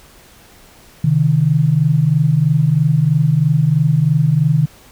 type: tone pair together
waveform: sine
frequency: 132.49 / 155.56 Hz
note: C3 / D#3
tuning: +22 / 0 cents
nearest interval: minor third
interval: 278 cents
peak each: -15 / -12 dBFS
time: 1.04-4.66 s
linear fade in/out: 5 ms
effects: pink hiss -45 dBFS RMS until 4.91 s